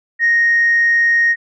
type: tone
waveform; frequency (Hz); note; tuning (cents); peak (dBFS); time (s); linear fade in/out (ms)
sine; 1864.7; A#6; 0; -9; 0.19-1.36; 50
effects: tanh soft clip ceiling -6 dBFS